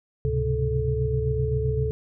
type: tone cluster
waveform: sine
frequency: 70.7 / 105.5 / 129 / 136.7 / 434.9 Hz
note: C#2 / G#2 / C3 / C#3 / A4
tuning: +35 / +28 / -24 / -24 / -20 cents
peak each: -27 / -33 / -26 / -31 / -27 dBFS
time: 0.25-1.91 s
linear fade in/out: 0 ms
effects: none